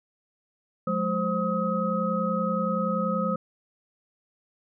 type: tone cluster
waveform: sine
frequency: 181.2 / 211.7 / 524 / 1268 Hz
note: F#3 / G#3 / C5 / D#6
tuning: -36 / +33 / +2 / +32 cents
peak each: -29 dBFS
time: 0.87-3.36 s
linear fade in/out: 5 ms
effects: none